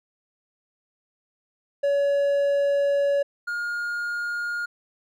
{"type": "tone pair in turn", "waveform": "triangle", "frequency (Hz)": [565, 1422.1], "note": ["C#5", "F6"], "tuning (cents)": [33, 31], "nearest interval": "octave + major third", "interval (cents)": 1598, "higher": "second", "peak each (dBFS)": [-17, -24], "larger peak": "first", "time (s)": [[1.83, 3.23], [3.47, 4.66]], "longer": "first", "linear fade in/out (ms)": 10, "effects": []}